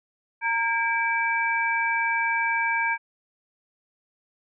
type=tone cluster; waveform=sine; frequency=921 / 1616 / 2316 Hz; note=A#5 / G#6 / D7; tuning=-21 / -48 / -25 cents; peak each=-26 dBFS; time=0.41-2.98 s; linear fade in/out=50 ms; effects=none